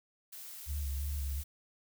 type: noise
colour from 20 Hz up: blue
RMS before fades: -47 dBFS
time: 0.32-1.44 s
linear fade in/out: 10 ms
type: tone with vibrato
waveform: sine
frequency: 70.6 Hz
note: C#2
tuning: 32 cents sharp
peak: -33 dBFS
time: 0.66-1.44 s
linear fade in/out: 50 ms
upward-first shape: square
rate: 2.8 Hz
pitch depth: 46 cents each way
effects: none